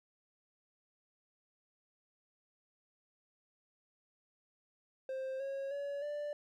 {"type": "tone with pitch steps", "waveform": "triangle", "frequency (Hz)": [527, 546.5, 566.8, 587.8], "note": ["C5", "C#5", "C#5", "D5"], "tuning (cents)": [12, -25, 38, 1], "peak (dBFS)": -35, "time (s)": [5.09, 6.33], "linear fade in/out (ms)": 2, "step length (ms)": 310, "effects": []}